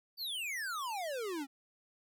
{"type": "exponential sweep", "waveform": "square", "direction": "down", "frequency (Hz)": [4699, 261.6], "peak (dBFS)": -37, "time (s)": [0.17, 1.47], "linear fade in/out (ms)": 50, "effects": []}